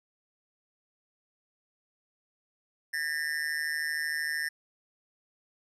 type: tone with amplitude modulation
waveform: square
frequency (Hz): 1800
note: A6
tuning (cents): +39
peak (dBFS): -26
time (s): 2.93-4.49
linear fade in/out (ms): 10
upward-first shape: sine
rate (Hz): 153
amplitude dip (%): 100
effects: resampled to 32000 Hz

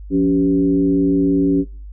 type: tone with frequency modulation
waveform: sine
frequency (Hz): 282.2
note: C#4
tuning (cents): +31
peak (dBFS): -12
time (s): 0.1-1.65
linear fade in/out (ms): 50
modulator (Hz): 106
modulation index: 0.79
effects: noise-tail reverb RT60 0.4 s tail -23 dB re dry + added 50 Hz sine -31 dBFS peak until 1.92 s

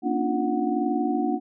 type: tone cluster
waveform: sine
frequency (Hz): 234.3 / 275.8 / 297 / 349.2 / 737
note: A#3 / C#4 / D4 / F4 / F#5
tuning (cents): +9 / -9 / +20 / 0 / -7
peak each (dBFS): -28 / -30 / -26 / -29 / -29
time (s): 0.02-1.4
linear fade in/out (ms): 50
effects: none

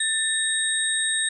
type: tone cluster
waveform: sine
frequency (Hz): 1782 / 3768 / 8460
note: A6 / A#7 / C9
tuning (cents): +22 / +18 / +18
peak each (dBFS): -26 / -26 / -25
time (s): 0-1.29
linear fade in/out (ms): 5
effects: none

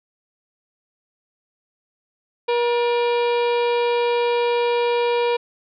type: harmonic tone with a mistuned harmonic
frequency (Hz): 477.2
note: A#4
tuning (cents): +41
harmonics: 1 / 2 / 3 / 4 / 5 / 6 / 7 / 8 / 9 / 10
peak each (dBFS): -18 / -24 / -38 / -39 / -30 / -36 / -39 / -38 / -44 / -46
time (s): 2.48-5.37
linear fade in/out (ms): 10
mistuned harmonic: 4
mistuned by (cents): -130
effects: none

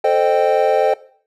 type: chord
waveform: triangle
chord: A half-diminished seventh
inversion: none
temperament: equal with one note detuned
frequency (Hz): 440 / 523.3 / 611.9 / 784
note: A4 / C5 / Eb5 / G5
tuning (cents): 0 / 0 / -29 / 0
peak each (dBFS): -16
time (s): 0.04-0.94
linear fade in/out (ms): 5
effects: noise-tail reverb RT60 0.5 s tail -18 dB re dry

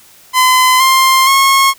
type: tone with pitch steps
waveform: sawtooth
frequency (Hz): 1021 / 1053.3 / 1086.7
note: C6 / C6 / C#6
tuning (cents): -43 / +11 / -35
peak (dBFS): -3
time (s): 0.33-1.74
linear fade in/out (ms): 50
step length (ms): 470
effects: white hiss -43 dBFS RMS until 1.78 s

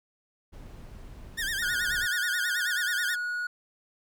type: noise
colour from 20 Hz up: brown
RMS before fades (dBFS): -44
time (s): 0.52-2.07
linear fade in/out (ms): 20
type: tone with vibrato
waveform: sawtooth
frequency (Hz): 1706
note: G#6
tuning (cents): +46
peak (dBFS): -25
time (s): 1.37-3.16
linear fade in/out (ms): 20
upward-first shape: sine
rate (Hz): 9.3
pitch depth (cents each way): 160
type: tone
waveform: triangle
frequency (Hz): 1455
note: F#6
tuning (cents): -29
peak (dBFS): -27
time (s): 1.62-3.47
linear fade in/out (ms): 5
effects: none

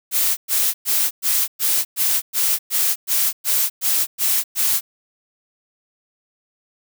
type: noise bursts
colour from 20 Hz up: blue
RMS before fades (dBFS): -18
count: 13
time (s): 0.11-4.81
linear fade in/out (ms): 50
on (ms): 260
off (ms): 110
effects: none

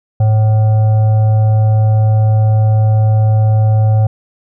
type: tone with frequency modulation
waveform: sine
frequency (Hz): 108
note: A2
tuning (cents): -32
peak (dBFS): -7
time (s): 0.2-4.07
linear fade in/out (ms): 5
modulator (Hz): 653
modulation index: 0.27
effects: none

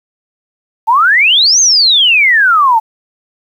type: exponential two-way sweep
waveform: sine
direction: up then down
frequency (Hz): 856 to 6510 to 856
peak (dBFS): -5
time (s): 0.87-2.8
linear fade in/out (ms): 20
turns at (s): 1.6
effects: 7-bit

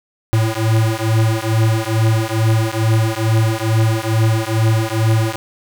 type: beating tone pair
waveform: square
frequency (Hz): 110.2 / 112.5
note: A2 / A2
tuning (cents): +3 / +39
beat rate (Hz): 2.3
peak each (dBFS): -17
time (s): 0.33-5.36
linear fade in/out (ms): 0
effects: none

